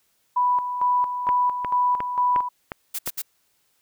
sine tone with tremolo, 987.8 Hz, B5, in tune, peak -17 dBFS, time 0.36-2.49 s, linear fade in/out 10 ms, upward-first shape square, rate 2.2 Hz, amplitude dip 60%
click train, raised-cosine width 0.5 ms, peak -14 dBFS, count 6, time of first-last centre 1.29-3.076 s, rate 2.8 Hz
blue noise bursts, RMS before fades -28 dBFS, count 3, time 2.94-3.221 s, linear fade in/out 10 ms, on 49 ms, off 67 ms
effects white hiss -67 dBFS RMS until 3.81 s

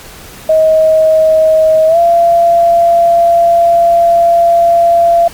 sine tone with pitch glide, 633 to 682.4 Hz, D#5 to F5, +30 to -40 cents, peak -4 dBFS, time 0.49-5.28 s, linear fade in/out 5 ms, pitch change +130 cents, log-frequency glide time 1.87-1.98 s, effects pink hiss -32 dBFS RMS until 5.33 s + MP3 96 kbps

